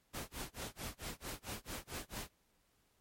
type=noise with tremolo; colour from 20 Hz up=pink; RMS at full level=-42 dBFS; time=0.13-2.31 s; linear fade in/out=20 ms; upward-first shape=sine; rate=4.5 Hz; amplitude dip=100%; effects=pink hiss -75 dBFS RMS until 3 s + MP3 64 kbps